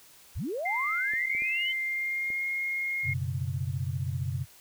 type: linear sweep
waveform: sine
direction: up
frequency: 34.14 to 3098 Hz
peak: -30 dBFS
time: 0.35-1.73 s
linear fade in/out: 20 ms
type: tone with pitch glide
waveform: sine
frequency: 2093 to 2143 Hz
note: C7 to C7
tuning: 0 to +41 cents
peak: -28 dBFS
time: 0.65-3.14 s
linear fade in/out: 10 ms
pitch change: +41 cents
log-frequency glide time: 1.72-2.46 s
type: clicks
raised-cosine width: 2 ms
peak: -34 dBFS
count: 4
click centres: 1.136 / 1.35 / 1.421 / 2.303 s
type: chord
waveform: sine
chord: F# suspended fourth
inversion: none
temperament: equal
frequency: 92.5 / 123.47 / 138.59 Hz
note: F#2 / B2 / C#3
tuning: 0 / 0 / 0 cents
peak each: -33 dBFS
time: 3.03-4.46 s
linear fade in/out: 50 ms
effects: white hiss -55 dBFS RMS until 4.6 s